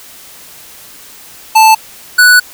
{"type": "tone pair in turn", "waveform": "square", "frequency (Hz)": [880, 1480], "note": ["A5", "F#6"], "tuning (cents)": [0, 0], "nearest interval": "major sixth", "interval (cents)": 900, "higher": "second", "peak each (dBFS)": -3, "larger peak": "neither", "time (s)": [[1.55, 1.75], [2.18, 2.4]], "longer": "second", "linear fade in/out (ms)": 10, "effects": ["white hiss -35 dBFS RMS until 2.53 s"]}